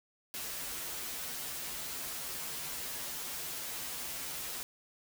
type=noise with comb filter; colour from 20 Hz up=white; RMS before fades=-40 dBFS; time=0.34-4.63 s; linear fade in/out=0 ms; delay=9.8 ms; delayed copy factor=-0.85; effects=none